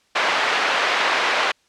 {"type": "band-pass noise", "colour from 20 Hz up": "white", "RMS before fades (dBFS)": -20, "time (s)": [0.15, 1.52], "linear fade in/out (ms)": 10, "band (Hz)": [550, 2200], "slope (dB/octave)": 12, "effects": ["white hiss -61 dBFS RMS until 1.68 s", "low-pass 6000 Hz 12 dB/octave"]}